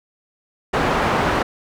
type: low-pass noise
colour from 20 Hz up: white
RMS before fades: -19 dBFS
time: 0.73-1.43 s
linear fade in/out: 10 ms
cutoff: 1200 Hz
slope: 12 dB/octave
effects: none